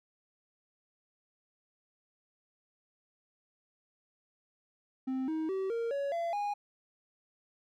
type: tone with pitch steps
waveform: triangle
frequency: 261.6 / 316.5 / 383 / 463.4 / 560.8 / 678.5 / 821 Hz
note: C4 / D#4 / G4 / A#4 / C#5 / E5 / G#5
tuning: 0 / +30 / -40 / -10 / +20 / +50 / -20 cents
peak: -29 dBFS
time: 5.07-6.54 s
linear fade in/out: 10 ms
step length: 210 ms
effects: none